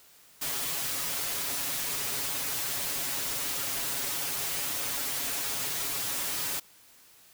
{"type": "noise with comb filter", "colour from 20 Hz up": "white", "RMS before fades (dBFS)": -32, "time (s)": [0.41, 6.6], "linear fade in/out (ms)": 10, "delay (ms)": 7.2, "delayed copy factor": 0.9, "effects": ["white hiss -57 dBFS RMS until 7.33 s"]}